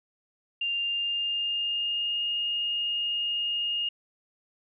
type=tone with pitch glide; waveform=sine; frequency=2794 to 2844 Hz; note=F7 to F7; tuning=0 to +31 cents; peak=-26 dBFS; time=0.61-3.89 s; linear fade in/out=5 ms; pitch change=+31 cents; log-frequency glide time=0.73-2.22 s; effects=none